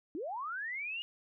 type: linear sweep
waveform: sine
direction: up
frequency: 277.2 to 2897 Hz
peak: -36 dBFS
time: 0.15-1.02 s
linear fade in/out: 0 ms
effects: none